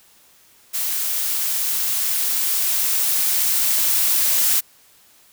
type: noise with level ramp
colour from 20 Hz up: blue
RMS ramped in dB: -23 to -17 dBFS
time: 0.73-4.61 s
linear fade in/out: 20 ms
effects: white hiss -53 dBFS RMS until 5.32 s